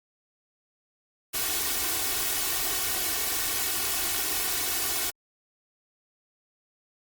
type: noise with comb filter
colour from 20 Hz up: white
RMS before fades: -28 dBFS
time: 1.33-5.11 s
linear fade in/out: 20 ms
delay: 2.7 ms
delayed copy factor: +1
effects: Opus 48 kbps